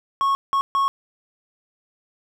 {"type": "tone bursts at uneven times", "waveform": "triangle", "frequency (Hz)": 1099, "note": "C#6", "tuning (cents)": -15, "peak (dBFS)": -15, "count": 3, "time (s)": [[0.21, 0.35], [0.53, 0.61], [0.75, 0.88]], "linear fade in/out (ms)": 0, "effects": []}